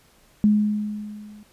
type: tone with level ramp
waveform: sine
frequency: 210 Hz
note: G#3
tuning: 19 cents sharp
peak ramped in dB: -12 to -42 dBFS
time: 0.44-1.43 s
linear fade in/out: 0 ms
effects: pink hiss -57 dBFS RMS until 1.52 s + resampled to 32000 Hz